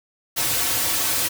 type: noise with comb filter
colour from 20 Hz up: white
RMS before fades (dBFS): -22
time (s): 0.36-1.29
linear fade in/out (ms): 20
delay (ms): 4.9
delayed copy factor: -1
effects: none

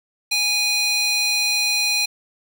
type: tone with high-pass filter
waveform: square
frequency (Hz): 823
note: G#5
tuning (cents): -16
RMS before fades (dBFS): -20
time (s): 0.31-2.06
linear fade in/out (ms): 10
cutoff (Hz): 3200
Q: 3.8
effects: none

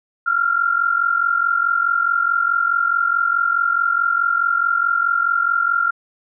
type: tone pair together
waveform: sine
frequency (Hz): 1358.3 / 1403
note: F6 / F6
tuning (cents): -49 / +8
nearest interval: minor second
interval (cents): 57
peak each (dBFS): -19 / -17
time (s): 0.26-5.91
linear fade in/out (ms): 10
effects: none

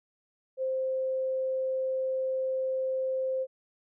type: tone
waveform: sine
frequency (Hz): 523.3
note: C5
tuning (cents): 0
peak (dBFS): -27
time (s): 0.57-3.47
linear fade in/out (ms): 50
effects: none

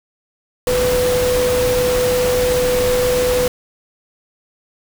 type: tone in noise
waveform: sine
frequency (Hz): 497.9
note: B4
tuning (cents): +14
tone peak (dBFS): -14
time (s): 0.67-3.48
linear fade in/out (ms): 2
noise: pink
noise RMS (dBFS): -22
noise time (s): 0.67-3.48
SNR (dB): +5
effects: none

